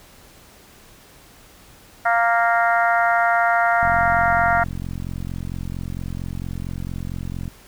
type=harmonic tone; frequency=232.3 Hz; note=A#3; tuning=6 cents flat; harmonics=3 / 4 / 5 / 6 / 7 / 8 / 9; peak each=-18 / -25 / -28 / -20 / -30 / -25 / -33 dBFS; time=2.05-4.64 s; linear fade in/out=10 ms
type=click train; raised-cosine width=5 ms; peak=-17 dBFS; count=163; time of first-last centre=3.83-7.479 s; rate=44.4 Hz
effects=pink hiss -48 dBFS RMS until 7.67 s